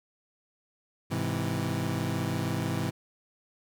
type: chord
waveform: 25% pulse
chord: Ab augmented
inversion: none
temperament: equal with one note detuned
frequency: 104.55 / 130.81 / 164.81 Hz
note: Ab2 / C3 / E3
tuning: +12 / 0 / 0 cents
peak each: -29 dBFS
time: 1.1-2.91 s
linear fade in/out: 20 ms
effects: none